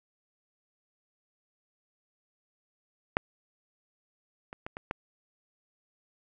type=clicks; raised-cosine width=0.5 ms; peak=-8 / -26 / -22 / -23 / -16 dBFS; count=5; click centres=3.169 / 4.529 / 4.665 / 4.769 / 4.911 s; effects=none